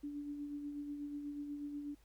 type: tone with tremolo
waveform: sine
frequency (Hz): 290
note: D4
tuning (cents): -22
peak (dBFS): -39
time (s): 0.03-1.95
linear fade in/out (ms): 10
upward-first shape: sine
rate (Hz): 8.2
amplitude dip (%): 40
effects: added 50 Hz sine -65 dBFS peak until 2.04 s + pink hiss -72 dBFS RMS until 2.04 s